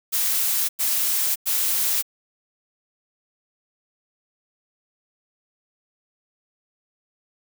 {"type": "noise bursts", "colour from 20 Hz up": "blue", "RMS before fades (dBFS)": -22, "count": 3, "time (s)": [0.12, 2.026], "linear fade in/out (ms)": 20, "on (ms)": 570, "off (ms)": 98, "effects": []}